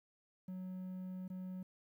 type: tone with dropouts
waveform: triangle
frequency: 185 Hz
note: F#3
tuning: in tune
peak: -40 dBFS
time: 0.48-1.63 s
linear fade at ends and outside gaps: 5 ms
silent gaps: 1.28-1.3 s
effects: 12-bit